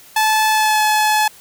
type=tone with pitch glide; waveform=sawtooth; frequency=868 to 855.6 Hz; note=A5 to A5; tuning=-24 to -49 cents; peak=-9 dBFS; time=0.16-1.28 s; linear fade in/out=5 ms; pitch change=-25 cents; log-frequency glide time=0.5-0.82 s; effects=white hiss -44 dBFS RMS until 1.4 s